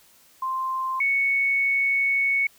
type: tone pair in turn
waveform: sine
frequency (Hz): 1046.5 / 2217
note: C6 / C#7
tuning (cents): 0 / 0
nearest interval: octave + minor second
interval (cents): 1300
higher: second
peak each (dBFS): -24 / -19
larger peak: second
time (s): 0.42-1 / 1-2.47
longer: second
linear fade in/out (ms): 5
effects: white hiss -56 dBFS RMS until 2.58 s